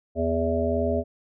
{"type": "harmonic tone", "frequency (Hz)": 82.41, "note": "E2", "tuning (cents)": 0, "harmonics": [1, 3, 5, 7, 8], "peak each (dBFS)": [-28, -28, -28, -28, -28], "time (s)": [0.15, 1.04], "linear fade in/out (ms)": 50, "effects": []}